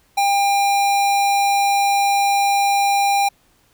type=tone; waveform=square; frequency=800 Hz; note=G5; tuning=35 cents sharp; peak=-15 dBFS; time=0.17-3.29 s; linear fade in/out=10 ms; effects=pink hiss -58 dBFS RMS until 3.73 s

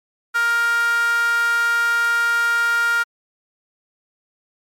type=tone with high-pass filter; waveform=sawtooth; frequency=468.5 Hz; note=A#4; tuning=9 cents sharp; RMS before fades=-18 dBFS; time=0.34-3.04 s; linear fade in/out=20 ms; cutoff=1400 Hz; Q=7.5; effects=MP3 64 kbps

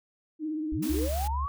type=tone with vibrato; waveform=sine; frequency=309.6 Hz; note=D#4; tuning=9 cents flat; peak=-29 dBFS; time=0.39-1.09 s; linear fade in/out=50 ms; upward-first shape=triangle; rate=17 Hz; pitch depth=55 cents each way
type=linear sweep; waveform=sine; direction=up; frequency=33.23 to 1159 Hz; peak=-31 dBFS; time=0.72-1.48 s; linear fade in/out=0 ms
type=noise; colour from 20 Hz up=white; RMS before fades=-40 dBFS; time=0.82-1.28 s; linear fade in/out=10 ms
type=tone; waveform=sine; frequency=70.2 Hz; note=C#2; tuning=22 cents sharp; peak=-28 dBFS; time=0.89-1.47 s; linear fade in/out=20 ms
effects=none

